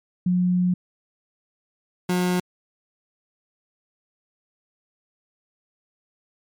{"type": "tone pair in turn", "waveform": ["sine", "30% pulse"], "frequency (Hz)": [180, 180], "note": ["F#3", "F#3"], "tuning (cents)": [-47, -47], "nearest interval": "unison", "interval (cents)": 0, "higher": "neither", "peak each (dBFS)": -17, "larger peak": "neither", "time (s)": [[0.26, 0.74], [2.09, 2.4]], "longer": "first", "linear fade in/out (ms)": 5, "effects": ["MP3 96 kbps"]}